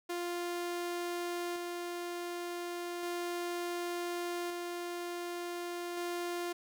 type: tone with tremolo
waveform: sawtooth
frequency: 349.2 Hz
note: F4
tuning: in tune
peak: -31 dBFS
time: 0.09-6.53 s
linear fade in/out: 10 ms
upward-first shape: square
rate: 0.34 Hz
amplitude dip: 25%
effects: none